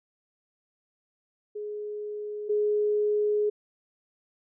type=tone pair in turn; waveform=sine; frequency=418.8 / 418.8 Hz; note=G#4 / G#4; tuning=+15 / +15 cents; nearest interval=unison; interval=0 cents; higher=neither; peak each=-32 / -22 dBFS; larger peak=second; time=1.55-2.49 / 2.49-3.5 s; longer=second; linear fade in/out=10 ms; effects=none